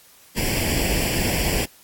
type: noise with comb filter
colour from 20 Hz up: pink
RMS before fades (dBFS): -22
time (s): 0.36-1.66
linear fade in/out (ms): 20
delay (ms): 0.39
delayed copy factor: +0.8
effects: white hiss -51 dBFS RMS until 1.83 s + AAC 64 kbps